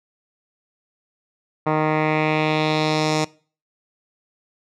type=tone with low-pass filter sweep; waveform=10% pulse; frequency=154.8 Hz; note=D#3; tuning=9 cents flat; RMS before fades=-20 dBFS; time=1.66-3.25 s; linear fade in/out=10 ms; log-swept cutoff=1400 to 6400 Hz; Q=2; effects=noise-tail reverb RT60 0.4 s tail -22 dB re dry